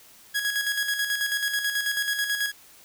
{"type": "tone with tremolo", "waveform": "sawtooth", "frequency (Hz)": 1661.2, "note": "G#6", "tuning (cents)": 0, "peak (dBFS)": -19, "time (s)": [0.34, 2.52], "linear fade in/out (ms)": 20, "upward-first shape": "square", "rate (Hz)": 9.2, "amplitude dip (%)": 50, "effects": ["white hiss -52 dBFS RMS until 2.84 s"]}